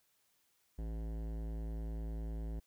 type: tone with hard clipping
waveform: sine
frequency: 55 Hz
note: A1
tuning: in tune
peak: -40 dBFS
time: 0.78-2.6 s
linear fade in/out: 10 ms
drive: 17 dB
effects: white hiss -75 dBFS RMS until 2.66 s